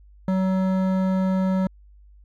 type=tone with hard clipping; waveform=sine; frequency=188.3 Hz; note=F#3; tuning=31 cents sharp; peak=-21 dBFS; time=0.28-1.67 s; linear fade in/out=2 ms; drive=13 dB; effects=added 50 Hz sine -47 dBFS peak until 2.24 s